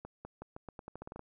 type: accelerating click train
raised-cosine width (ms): 1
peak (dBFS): -30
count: 13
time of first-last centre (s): 0.05-1.194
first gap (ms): 200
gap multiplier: 0.85
effects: none